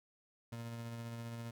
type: tone with tremolo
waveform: 30% pulse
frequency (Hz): 116.54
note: A#2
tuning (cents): 0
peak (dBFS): -39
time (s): 0.52-1.51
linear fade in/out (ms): 5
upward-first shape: sine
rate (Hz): 15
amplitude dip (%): 25
effects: none